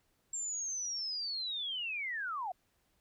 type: linear sweep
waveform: sine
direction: down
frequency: 7459 to 690 Hz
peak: -35 dBFS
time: 0.33-2.52 s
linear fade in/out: 5 ms
effects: pink hiss -75 dBFS RMS until 3 s